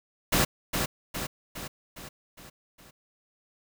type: noise with echo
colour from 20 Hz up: pink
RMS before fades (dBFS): -23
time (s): 0.32-0.45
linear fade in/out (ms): 10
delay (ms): 410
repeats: 6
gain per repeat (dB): -5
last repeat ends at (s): 2.91
effects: none